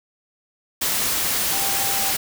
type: tone in noise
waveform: sine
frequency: 787 Hz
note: G5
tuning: 7 cents sharp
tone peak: -30 dBFS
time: 1.52-2.12 s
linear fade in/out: 10 ms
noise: white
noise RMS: -22 dBFS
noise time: 0.81-2.17 s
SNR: -11 dB
effects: none